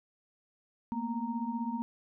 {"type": "tone cluster", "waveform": "sine", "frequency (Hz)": [225.3, 241, 929], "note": ["A3", "B3", "A#5"], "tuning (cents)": [41, -42, -6], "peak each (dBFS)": [-36, -35, -38], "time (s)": [0.92, 1.82], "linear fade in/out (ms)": 0, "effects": []}